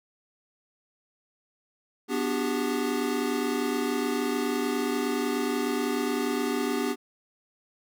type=chord; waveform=square; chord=G major seventh; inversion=first; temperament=equal with one note detuned; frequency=246.9 / 293.7 / 370 / 399.8 Hz; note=B3 / D4 / F#4 / G4; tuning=0 / 0 / 0 / +34 cents; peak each=-31 / -32 / -36 / -31 dBFS; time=2.08-6.96 s; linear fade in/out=50 ms; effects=none